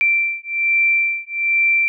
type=beating tone pair; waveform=sine; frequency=2349 / 2350.2 Hz; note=D7 / D7; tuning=0 / +1 cents; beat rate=1.2 Hz; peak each=-18 dBFS; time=0.01-1.88 s; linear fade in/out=0 ms; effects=none